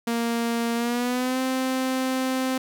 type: tone with pitch glide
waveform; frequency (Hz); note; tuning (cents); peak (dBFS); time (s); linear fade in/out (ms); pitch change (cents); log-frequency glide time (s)
sawtooth; 233.1 to 260.1; A#3 to C4; 0 to -10; -19; 0.07-2.58; 5; +190; 0.75-1.4
effects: none